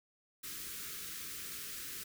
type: band-stop noise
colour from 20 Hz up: white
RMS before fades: -44 dBFS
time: 0.43-2.04 s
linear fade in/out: 10 ms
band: 470 to 1200 Hz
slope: 48 dB/octave
effects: none